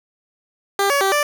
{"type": "tone with pitch steps", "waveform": "15% pulse", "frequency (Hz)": [397.9, 564, 388.6, 588], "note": ["G4", "C#5", "G4", "D5"], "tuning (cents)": [26, 30, -15, 2], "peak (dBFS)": -9, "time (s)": [0.79, 1.23], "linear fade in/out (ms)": 2, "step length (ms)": 110, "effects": []}